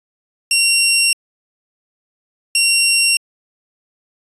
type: tone pair in turn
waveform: 15% pulse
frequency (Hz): 2749 / 2749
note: F7 / F7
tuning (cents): -28 / -28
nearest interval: unison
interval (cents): 0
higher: neither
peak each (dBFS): -4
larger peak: neither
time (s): 0.51-1.13 / 2.55-3.17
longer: neither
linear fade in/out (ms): 2
effects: resampled to 24000 Hz